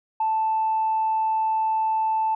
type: tone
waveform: sine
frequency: 880 Hz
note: A5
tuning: in tune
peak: -19 dBFS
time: 0.2-2.35 s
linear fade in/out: 5 ms
effects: tanh soft clip ceiling -15 dBFS